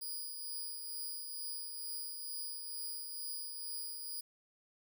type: tone with tremolo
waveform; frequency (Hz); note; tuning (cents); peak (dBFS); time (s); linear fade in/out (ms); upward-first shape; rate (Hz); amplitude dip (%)
5% pulse; 4909; D#8; -24; -32; 0.01-4.21; 10; triangle; 2.2; 40
effects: none